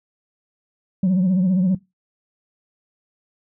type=tone with vibrato; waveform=sine; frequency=185 Hz; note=F#3; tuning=in tune; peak=-12 dBFS; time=1.03-1.75 s; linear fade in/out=5 ms; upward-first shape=triangle; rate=15 Hz; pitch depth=89 cents each way; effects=noise-tail reverb RT60 0.2 s tail -20 dB re dry + tanh soft clip ceiling -13 dBFS